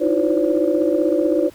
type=tone cluster; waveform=sine; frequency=308.6 / 324.5 / 353.9 / 515 / 571 Hz; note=D#4 / E4 / F4 / C5 / D5; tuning=-14 / -27 / +23 / -28 / -49 cents; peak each=-21 dBFS; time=0-1.5 s; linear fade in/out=20 ms; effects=tanh soft clip ceiling -5 dBFS + pink hiss -48 dBFS RMS until 1.54 s